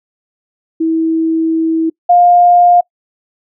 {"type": "tone pair in turn", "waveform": "sine", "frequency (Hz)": [324, 705.8], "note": ["E4", "F5"], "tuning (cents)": [-30, 18], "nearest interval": "octave + minor second", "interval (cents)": 1348, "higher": "second", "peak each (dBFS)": [-10, -4], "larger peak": "second", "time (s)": [[0.8, 1.9], [2.09, 2.81]], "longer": "first", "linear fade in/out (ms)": 10, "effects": ["noise-tail reverb RT60 0.1 s tail -25 dB re dry"]}